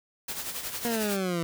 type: noise with tremolo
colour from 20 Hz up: white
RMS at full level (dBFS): -33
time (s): 0.28-1.17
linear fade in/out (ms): 5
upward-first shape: sine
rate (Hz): 11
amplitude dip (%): 55
type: exponential sweep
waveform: 20% pulse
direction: down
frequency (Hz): 239.8 to 164.81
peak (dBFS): -22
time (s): 0.85-1.43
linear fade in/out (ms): 0
effects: none